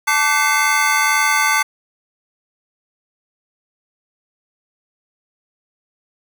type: tone cluster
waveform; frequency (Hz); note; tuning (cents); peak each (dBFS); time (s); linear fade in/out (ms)
square; 876 / 1162 / 1520 / 2060 / 2142; A5 / D6 / F#6 / C7 / C7; -8 / -19 / +46 / -28 / +40; -21; 0.07-1.63; 10
effects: none